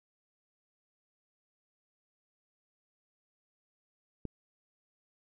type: click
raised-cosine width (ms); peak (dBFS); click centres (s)
3; -24; 4.253
effects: none